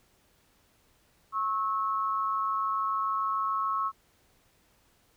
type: tone pair together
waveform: sine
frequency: 1093.2 / 1300 Hz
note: C#6 / E6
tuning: -24 / -24 cents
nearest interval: minor third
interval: 300 cents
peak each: -28 / -31 dBFS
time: 1.32-3.92 s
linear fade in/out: 50 ms
effects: pink hiss -66 dBFS RMS until 5.16 s